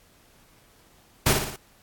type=noise with echo; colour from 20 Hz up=pink; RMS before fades=-19 dBFS; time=1.26-1.33 s; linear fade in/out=5 ms; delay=58 ms; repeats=4; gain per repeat=-5 dB; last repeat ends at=1.562 s; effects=pink hiss -58 dBFS RMS until 1.82 s + AAC 64 kbps